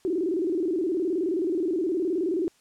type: tone with vibrato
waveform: sine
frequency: 347.1 Hz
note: F4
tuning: 11 cents flat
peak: -23 dBFS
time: 0.05-2.48 s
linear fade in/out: 0 ms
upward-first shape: square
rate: 19 Hz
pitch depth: 140 cents each way
effects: white hiss -62 dBFS RMS until 2.6 s + low-pass 9000 Hz 12 dB/octave